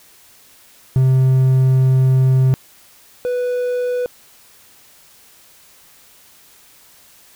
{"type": "tone pair in turn", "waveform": "triangle", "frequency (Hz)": [130.81, 493.9], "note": ["C3", "B4"], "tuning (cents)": [0, 0], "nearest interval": "octave + major seventh", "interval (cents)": 2300, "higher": "second", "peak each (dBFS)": [-8, -15], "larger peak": "first", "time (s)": [[0.96, 2.54], [3.25, 4.06]], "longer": "first", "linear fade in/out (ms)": 0, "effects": ["white hiss -48 dBFS RMS until 7.35 s"]}